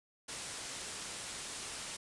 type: low-pass noise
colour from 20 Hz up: white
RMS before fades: -44 dBFS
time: 0.28-1.97 s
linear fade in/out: 10 ms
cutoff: 10000 Hz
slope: 48 dB/octave
effects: resampled to 24000 Hz